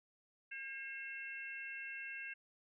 harmonic tone, 538 Hz, C5, 48 cents sharp, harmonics 3 / 4 / 5, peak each -47 / -50 / -47 dBFS, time 0.51-2.34 s, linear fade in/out 10 ms, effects none

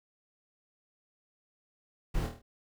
brown noise with echo, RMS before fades -30 dBFS, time 2.14-2.27 s, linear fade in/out 10 ms, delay 25 ms, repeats 6, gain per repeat -4 dB, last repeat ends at 2.42 s, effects none

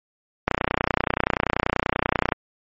click train, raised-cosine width 0.5 ms, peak -3 dBFS, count 57, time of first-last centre 0.48-2.322 s, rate 30.4 Hz, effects MP3 32 kbps

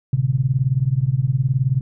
sine tone with tremolo, 130.81 Hz, C3, in tune, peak -11 dBFS, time 0.13-1.81 s, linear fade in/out 2 ms, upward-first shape triangle, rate 19 Hz, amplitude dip 100%, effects none

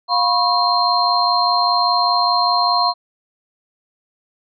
sine tone cluster, 707 / 986 / 1091 / 4180 Hz, F5 / B5 / C#6 / C8, +21 / -3 / -28 / -2 cents, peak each -19 dBFS, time 0.08-2.94 s, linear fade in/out 50 ms, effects none

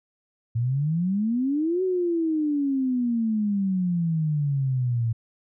sine exponential two-way sweep, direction up then down, 112.4 to 378.1 to 112.4 Hz, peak -21 dBFS, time 0.55-5.13 s, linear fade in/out 10 ms, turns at 1.83 s, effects none

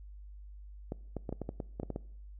clicks, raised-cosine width 2 ms, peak -23 dBFS, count 11, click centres 0.921 / 1.167 / 1.292 / 1.326 / 1.417 / 1.491 / 1.602 / 1.799 / 1.832 / 1.903 / 1.961 s, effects noise-tail reverb RT60 0.7 s tail -22 dB re dry + added 50 Hz sine -46 dBFS peak until 2.39 s

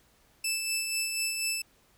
15% pulse tone with tremolo, 2637 Hz, E7, in tune, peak -20 dBFS, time 0.44-1.62 s, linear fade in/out 5 ms, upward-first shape sine, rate 4.1 Hz, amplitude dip 40%, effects pink hiss -64 dBFS RMS until 1.97 s

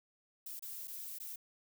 violet noise with dropouts, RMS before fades -45 dBFS, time 0.46-1.36 s, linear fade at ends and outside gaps 5 ms, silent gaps 0.594-0.623 / 0.874-0.879 / 1.186-1.2 s, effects none

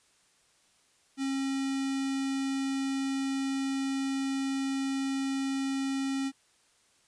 square tone with notch filter, 270.6 Hz, C#4, 42 cents flat, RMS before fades -31 dBFS, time 1.17-6.32 s, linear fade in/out 50 ms, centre 990 Hz, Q 1.2, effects white hiss -66 dBFS RMS until 7.07 s + resampled to 22050 Hz

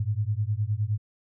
sine beating tone pair, 101 / 110.7 Hz, G#2 / A2, -48 / +11 cents, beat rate 9.7 Hz, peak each -27 dBFS, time 0-0.98 s, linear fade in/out 5 ms, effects none

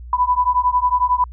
sine beating tone pair, 987.8 / 998.8 Hz, B5 / B5, 0 / +19 cents, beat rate 11 Hz, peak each -17 dBFS, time 0.13-1.24 s, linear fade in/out 2 ms, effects added 60 Hz sine -32 dBFS peak until 1.32 s

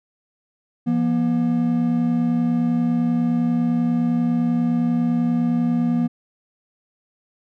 triangle tone pair together, 169.3 / 239.3 Hz, E3 / A#3, +46 / +46 cents, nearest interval tritone, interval 600 cents, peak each -21 / -16 dBFS, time 0.86-6.08 s, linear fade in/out 20 ms, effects none

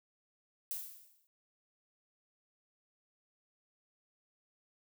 violet noise with exponential decay, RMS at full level -37 dBFS, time 0.71-1.27 s, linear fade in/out 0 ms, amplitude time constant 120 ms, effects none

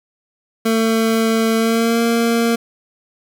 25% pulse tone with pitch glide, 224.5 to 231.9 Hz, A3 to A#3, +35 to -9 cents, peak -10 dBFS, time 0.65-2.56 s, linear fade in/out 10 ms, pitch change +56 cents, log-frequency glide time 1.55-2.01 s, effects 7-bit

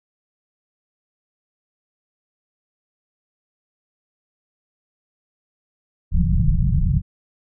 pink low-pass noise, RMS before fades -17 dBFS, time 6.11-7.02 s, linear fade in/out 50 ms, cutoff 190 Hz, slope 96 dB/octave, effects none

